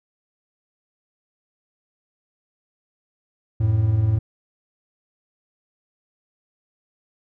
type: tone pair together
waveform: triangle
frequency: 89.2 / 109.6 Hz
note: F2 / A2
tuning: +37 / -6 cents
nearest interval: major third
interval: 357 cents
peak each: -21 / -15 dBFS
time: 3.6-4.19 s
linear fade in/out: 10 ms
effects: none